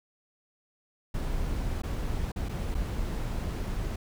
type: noise with dropouts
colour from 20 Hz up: brown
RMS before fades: -31 dBFS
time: 1.14-3.96 s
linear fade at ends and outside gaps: 5 ms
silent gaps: 1.82-1.834 / 2.319-2.36 / 2.488-2.492 / 2.745-2.749 s
effects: none